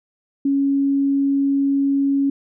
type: tone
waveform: sine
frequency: 277.2 Hz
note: C#4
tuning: in tune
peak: -15 dBFS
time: 0.45-2.3 s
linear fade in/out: 5 ms
effects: none